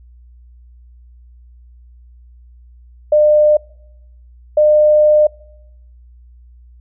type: tone pair in turn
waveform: sine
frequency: 602 / 604.3 Hz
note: D5 / D5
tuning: +43 / +49 cents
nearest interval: unison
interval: 6 cents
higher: second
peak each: -7 dBFS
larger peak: neither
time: 3.12-3.57 / 4.57-5.27 s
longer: second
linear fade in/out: 5 ms
effects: noise-tail reverb RT60 0.9 s tail -26 dB re dry + added 60 Hz sine -40 dBFS peak until 6.8 s